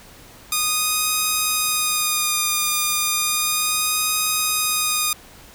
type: tone with vibrato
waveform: 5% pulse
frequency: 1230 Hz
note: D#6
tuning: 20 cents flat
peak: -7 dBFS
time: 0.52-5.13 s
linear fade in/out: 2 ms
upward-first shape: sine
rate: 0.33 Hz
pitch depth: 26 cents each way
effects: pink hiss -45 dBFS RMS until 5.54 s